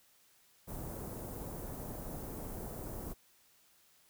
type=band-stop noise; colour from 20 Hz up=pink; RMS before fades=-43 dBFS; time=0.67-3.14 s; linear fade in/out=20 ms; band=750 to 13000 Hz; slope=12 dB/octave; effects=white hiss -67 dBFS RMS until 4.09 s